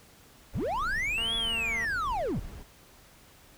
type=noise; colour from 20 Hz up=brown; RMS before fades=-41 dBFS; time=0.53-2.63 s; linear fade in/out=10 ms
type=linear two-way sweep; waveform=triangle; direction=up then down; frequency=55 to 3428 to 55 Hz; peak=-26 dBFS; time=0.55-2.4 s; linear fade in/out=5 ms; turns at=1.35 s
type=click train; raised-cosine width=0.5 ms; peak=-28 dBFS; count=153; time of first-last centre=1.18-1.847 s; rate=228 Hz
effects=pink hiss -56 dBFS RMS until 3.57 s